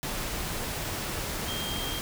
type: tone in noise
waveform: sine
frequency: 3204 Hz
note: G7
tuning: 37 cents sharp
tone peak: -35 dBFS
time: 1.48-1.99 s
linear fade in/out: 0 ms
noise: pink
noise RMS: -33 dBFS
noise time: 0.03-2.01 s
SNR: -5 dB
effects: none